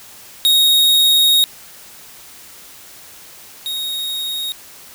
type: tone pair in turn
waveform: 45% pulse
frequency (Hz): 3753 / 3753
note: A#7 / A#7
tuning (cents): +11 / +11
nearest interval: unison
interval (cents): 0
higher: neither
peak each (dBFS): -10 / -21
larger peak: first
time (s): 0.45-1.44 / 3.66-4.52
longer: first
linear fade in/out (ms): 0
effects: white hiss -40 dBFS RMS until 4.94 s